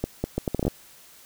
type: accelerating click train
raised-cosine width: 2 ms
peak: -11 dBFS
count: 10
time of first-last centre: 0.04-0.68 s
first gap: 200 ms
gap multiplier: 0.7
effects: white hiss -51 dBFS RMS until 1.25 s